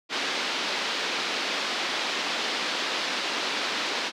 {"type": "band-pass noise", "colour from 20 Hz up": "white", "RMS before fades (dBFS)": -29, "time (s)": [0.09, 4.12], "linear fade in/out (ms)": 50, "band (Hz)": [230, 4500], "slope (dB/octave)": 24, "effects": []}